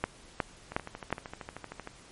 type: two click trains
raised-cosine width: 0.5 ms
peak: -24 / -12 dBFS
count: 16 / 4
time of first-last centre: 0.72-1.874 / 0.04-1.127 s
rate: 13 / 2.76 Hz
effects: pink hiss -54 dBFS RMS until 2.11 s + MP3 48 kbps